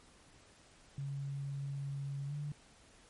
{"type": "tone with pitch glide", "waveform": "sine", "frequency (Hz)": [139.4, 146.58], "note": ["C#3", "D3"], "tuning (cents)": [10, -3], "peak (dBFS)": -37, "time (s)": [0.98, 2.52], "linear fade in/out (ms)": 2, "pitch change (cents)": 87, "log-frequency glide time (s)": [2.26, 2.34], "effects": ["pink hiss -62 dBFS RMS until 3.09 s", "MP3 48 kbps"]}